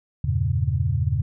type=chord; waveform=sine; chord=E diminished seventh; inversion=none; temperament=equal with one note detuned; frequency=82.41 / 98 / 115.87 / 138.59 Hz; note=E2 / G2 / Bb2 / Db3; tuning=0 / 0 / -10 / 0 cents; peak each=-25 dBFS; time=0.24-1.22 s; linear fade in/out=5 ms; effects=none